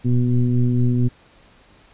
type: tone with frequency modulation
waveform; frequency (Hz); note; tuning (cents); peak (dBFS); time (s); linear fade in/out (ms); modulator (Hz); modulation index
sine; 121.8; B2; -24; -14; 0.04-1.09; 20; 124; 1.1
effects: pink hiss -52 dBFS RMS until 1.93 s + resampled to 8000 Hz